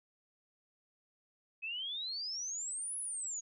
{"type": "exponential two-way sweep", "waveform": "sine", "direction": "up then down", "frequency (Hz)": [2530, 10548, 6600], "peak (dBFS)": -37, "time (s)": [1.62, 3.41], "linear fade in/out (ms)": 20, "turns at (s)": 2.98, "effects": []}